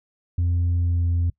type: tone with pitch glide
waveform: sine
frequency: 86.8 to 85.85 Hz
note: F2 to F2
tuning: -10 to -29 cents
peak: -16 dBFS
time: 0.38-1.3 s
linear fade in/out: 5 ms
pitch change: -19 cents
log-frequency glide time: 0.78-1.05 s
effects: noise-tail reverb RT60 0.1 s tail -24 dB re dry + tanh soft clip ceiling -17 dBFS